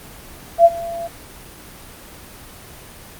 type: tone with ADSR envelope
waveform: sine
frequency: 678 Hz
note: E5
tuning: 49 cents sharp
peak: -3 dBFS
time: 0.58-1.08 s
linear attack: 70 ms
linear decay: 39 ms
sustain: -21 dB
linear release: 17 ms
effects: pink hiss -39 dBFS RMS until 3.19 s + Opus 24 kbps